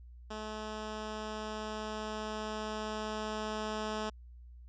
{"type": "tone with level ramp", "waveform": "10% pulse", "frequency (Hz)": 215.2, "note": "A3", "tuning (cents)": -38, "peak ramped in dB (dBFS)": [-31, -26], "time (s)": [0.3, 4.1], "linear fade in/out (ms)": 10, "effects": ["added 60 Hz sine -49 dBFS peak until 4.68 s", "resampled to 16000 Hz"]}